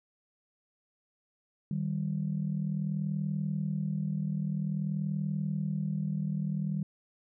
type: tone pair together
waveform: sine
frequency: 153.99 / 194.5 Hz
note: D#3 / G3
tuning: -18 / -13 cents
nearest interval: major third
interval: 405 cents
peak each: -31 / -32 dBFS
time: 1.71-6.83 s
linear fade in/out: 2 ms
effects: tanh soft clip ceiling -21 dBFS